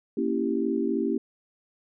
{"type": "chord", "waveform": "sine", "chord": "A# diminished seventh", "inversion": "none", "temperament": "equal", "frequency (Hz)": [233.1, 277.2, 329.6, 392], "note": ["A#3", "C#4", "E4", "G4"], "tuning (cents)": [0, 0, 0, 0], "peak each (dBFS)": -29, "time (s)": [0.17, 1.18], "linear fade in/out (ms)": 5, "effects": []}